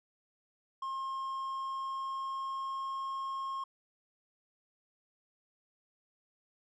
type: tone with pitch glide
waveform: triangle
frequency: 1069 to 1077.1 Hz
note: C6 to C6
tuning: +37 to +50 cents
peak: -33 dBFS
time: 0.82-3.64 s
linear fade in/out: 5 ms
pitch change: +13 cents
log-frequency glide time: 1.23-3.1 s
effects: resampled to 22050 Hz